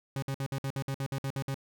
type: tone bursts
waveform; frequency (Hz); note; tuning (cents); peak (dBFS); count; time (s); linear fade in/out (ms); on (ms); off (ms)
40% pulse; 136.2; C#3; -30; -30; 12; 0.16-1.544; 2; 64; 56
effects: none

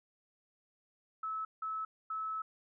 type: tone bursts at uneven times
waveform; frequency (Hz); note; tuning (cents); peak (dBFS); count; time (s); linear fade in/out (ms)
sine; 1300; E6; -24; -35; 3; 1.23-1.45 / 1.62-1.85 / 2.1-2.42; 5
effects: none

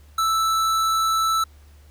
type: tone with hard clipping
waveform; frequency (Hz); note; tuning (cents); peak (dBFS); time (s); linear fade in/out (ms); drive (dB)
sine; 1318.5; E6; 0; -20; 0.18-1.44; 5; 16
effects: added 73 Hz sine -46 dBFS peak until 1.9 s + pink hiss -58 dBFS RMS until 1.9 s

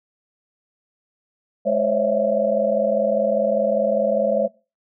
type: tone cluster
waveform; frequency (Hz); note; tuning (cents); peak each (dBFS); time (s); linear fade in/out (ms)
sine; 211.2 / 524 / 564 / 644 / 669; G#3 / C5 / C#5 / E5 / E5; +29 / +2 / +30 / -41 / +25; -26 / -22 / -20 / -28 / -25; 1.65-4.48; 20
effects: noise-tail reverb RT60 0.3 s tail -22 dB re dry

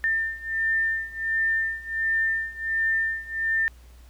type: beating tone pair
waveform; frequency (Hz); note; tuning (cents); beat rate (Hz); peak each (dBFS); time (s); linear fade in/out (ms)
sine; 1797 / 1798.4; A6 / A6; +36 / +37; 1.4; -27 / -25; 0.04-3.68; 0
effects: added 60 Hz sine -46 dBFS peak until 4.09 s + pink hiss -58 dBFS RMS until 4.09 s

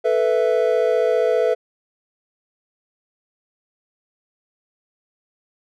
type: chord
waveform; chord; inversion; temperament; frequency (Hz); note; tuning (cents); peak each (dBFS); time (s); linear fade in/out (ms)
triangle; A suspended second; none; just; 440 / 495 / 660; A4 / B4 / E5; 0 / +4 / +2; -18 / -17 / -19; 0.04-1.55; 20
effects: none

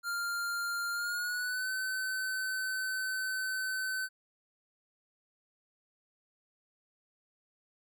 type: tone with pitch glide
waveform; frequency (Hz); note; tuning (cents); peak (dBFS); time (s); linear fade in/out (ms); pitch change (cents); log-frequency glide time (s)
square; 1396.9 to 1523.3; F6 to F#6; 0 to +50; -33; 0.03-4.09; 50; +150; 0.92-1.7
effects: none

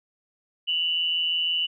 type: tone pair together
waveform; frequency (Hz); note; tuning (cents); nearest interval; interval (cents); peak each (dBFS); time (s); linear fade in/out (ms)
sine; 2794 / 2960; F7 / F#7; 0 / 0; minor second; 100; -29 / -23; 0.67-1.67; 20
effects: none

